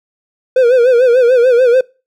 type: tone with vibrato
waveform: triangle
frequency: 493.9 Hz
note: B4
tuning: in tune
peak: -4 dBFS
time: 0.56-1.81 s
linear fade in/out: 5 ms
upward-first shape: sine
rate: 6.8 Hz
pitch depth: 100 cents each way
effects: noise-tail reverb RT60 0.3 s tail -23 dB re dry